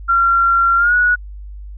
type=tone with pitch glide; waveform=sine; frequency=1373 to 1463.1 Hz; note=F6 to F#6; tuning=-30 to -20 cents; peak=-10 dBFS; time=0.08-1.16 s; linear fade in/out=20 ms; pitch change=+110 cents; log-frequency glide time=0.77-0.94 s; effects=added 50 Hz sine -29 dBFS peak until 1.77 s